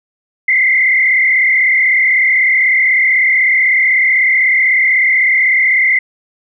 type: tone with frequency modulation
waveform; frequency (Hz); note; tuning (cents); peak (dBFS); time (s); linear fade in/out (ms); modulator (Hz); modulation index
sine; 2074; C7; -16; -8; 0.48-5.99; 5; 36.1; 2.2
effects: none